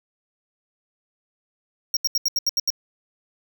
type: tone bursts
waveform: square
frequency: 5588 Hz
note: F8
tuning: in tune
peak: -19 dBFS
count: 8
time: 1.94-2.703 s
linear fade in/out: 2 ms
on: 28 ms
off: 77 ms
effects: none